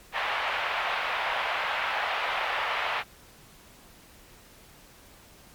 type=band-pass noise; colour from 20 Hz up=pink; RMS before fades=-29 dBFS; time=0.12-3.04 s; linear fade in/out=50 ms; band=690 to 3000 Hz; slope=24 dB/octave; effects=pink hiss -53 dBFS RMS until 5.54 s + MP3 96 kbps